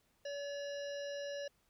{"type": "harmonic tone", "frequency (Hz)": 570, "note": "C#5", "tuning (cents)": 48, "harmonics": [1, 3, 5, 7, 9, 10], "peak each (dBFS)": [-40, -50, -53, -56, -56, -57], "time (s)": [0.25, 1.48], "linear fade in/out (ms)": 5, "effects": ["pink hiss -75 dBFS RMS until 1.69 s"]}